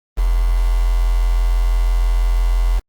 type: tone with quantisation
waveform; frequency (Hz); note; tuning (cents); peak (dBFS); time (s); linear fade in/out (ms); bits
sine; 43.01; F1; -26; -12; 0.17-2.8; 20; 5
effects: Opus 24 kbps